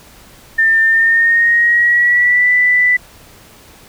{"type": "tone with pitch glide", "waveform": "sine", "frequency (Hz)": [1798, 1983.5], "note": ["A6", "B6"], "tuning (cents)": [37, 7], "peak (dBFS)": -8, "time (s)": [0.58, 2.97], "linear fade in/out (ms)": 10, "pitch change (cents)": 170, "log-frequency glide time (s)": [0.86, 2.51], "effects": ["pink hiss -42 dBFS RMS until 3.88 s"]}